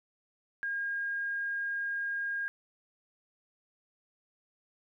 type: tone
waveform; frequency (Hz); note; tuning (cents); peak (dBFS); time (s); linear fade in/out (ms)
sine; 1621; G#6; -42; -31; 0.63-2.48; 0
effects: 12-bit